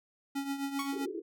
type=tone with tremolo; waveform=square; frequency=277.2 Hz; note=C#4; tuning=in tune; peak=-31 dBFS; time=0.35-1.06 s; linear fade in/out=10 ms; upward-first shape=triangle; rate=7.7 Hz; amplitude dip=70%
type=tone with exponential decay; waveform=sawtooth; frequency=1112 Hz; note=C#6; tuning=5 cents sharp; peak=-28 dBFS; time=0.79-1.07 s; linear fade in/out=2 ms; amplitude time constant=59 ms
type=band-pass noise; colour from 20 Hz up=white; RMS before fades=-39 dBFS; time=0.92-1.22 s; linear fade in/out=20 ms; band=320 to 430 Hz; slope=96 dB/octave
effects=none